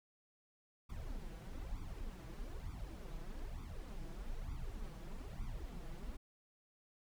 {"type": "noise with flanger", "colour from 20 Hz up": "brown", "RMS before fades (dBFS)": -45, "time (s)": [0.89, 6.17], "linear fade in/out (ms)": 10, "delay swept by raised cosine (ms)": [0.84, 6.14], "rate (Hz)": 1.1, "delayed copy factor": 0.95, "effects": []}